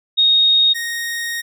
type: tone pair in turn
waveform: sine / sawtooth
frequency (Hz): 3729 / 1864.5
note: A#7 / A#6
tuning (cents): 0 / 0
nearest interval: octave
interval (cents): 1200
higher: first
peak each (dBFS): -10 / -18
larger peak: first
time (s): 0.17-0.74 / 0.74-1.42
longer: second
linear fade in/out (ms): 20
effects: none